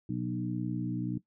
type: harmonic tone with a mistuned harmonic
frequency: 61 Hz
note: B1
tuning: 21 cents flat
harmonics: 2 / 3 / 4 / 5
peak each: -36 / -35 / -38 / -36 dBFS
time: 0.09-1.18 s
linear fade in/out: 5 ms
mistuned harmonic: 2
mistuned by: +26 cents
effects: noise-tail reverb RT60 0.1 s tail -17 dB re dry